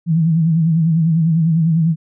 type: tone with vibrato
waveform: sine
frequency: 163.1 Hz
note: E3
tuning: 18 cents flat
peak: -11 dBFS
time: 0.06-1.96 s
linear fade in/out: 50 ms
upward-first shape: sine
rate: 10 Hz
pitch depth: 74 cents each way
effects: none